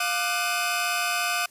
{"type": "tone cluster", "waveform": "sawtooth", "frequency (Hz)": [704, 1190, 1502, 2539], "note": ["F5", "D6", "F#6", "D#7"], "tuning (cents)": [14, 22, 26, 34], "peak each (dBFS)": -26, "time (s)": [0, 1.46], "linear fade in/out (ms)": 5, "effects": ["white hiss -55 dBFS RMS until 1.5 s", "resampled to 32000 Hz"]}